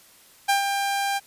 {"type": "tone with ADSR envelope", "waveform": "sawtooth", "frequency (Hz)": 796, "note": "G5", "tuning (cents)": 26, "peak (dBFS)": -13, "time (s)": [0.48, 1.2], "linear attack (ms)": 16, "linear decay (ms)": 120, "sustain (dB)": -6, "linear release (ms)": 30, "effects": ["white hiss -53 dBFS RMS until 1.26 s", "resampled to 32000 Hz"]}